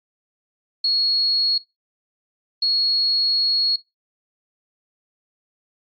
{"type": "tone bursts at uneven times", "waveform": "sine", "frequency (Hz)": 4325, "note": "C#8", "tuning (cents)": -43, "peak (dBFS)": -16, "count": 2, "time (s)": [[0.84, 1.58], [2.62, 3.76]], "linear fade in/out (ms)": 5, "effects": ["noise-tail reverb RT60 0.2 s tail -19 dB re dry", "MP3 32 kbps"]}